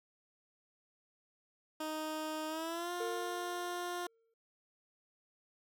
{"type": "tone with pitch glide", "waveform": "15% pulse", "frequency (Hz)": [311.1, 353.3], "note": ["D#4", "F4"], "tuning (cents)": [0, 20], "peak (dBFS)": -31, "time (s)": [1.8, 4.07], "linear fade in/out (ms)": 5, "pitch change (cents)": 220, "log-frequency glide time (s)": [2.48, 2.92]}
{"type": "tone with exponential decay", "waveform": "triangle", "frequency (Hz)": 455.6, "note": "A#4", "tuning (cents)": -40, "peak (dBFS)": -34, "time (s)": [3, 4.34], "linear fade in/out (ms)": 5, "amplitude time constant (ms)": 290}
{"effects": []}